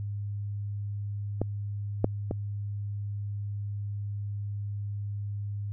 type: clicks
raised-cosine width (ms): 2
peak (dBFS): -14 / -9 / -16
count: 3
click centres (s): 1.416 / 2.044 / 2.311
effects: added 102 Hz sine -31 dBFS peak until 5.72 s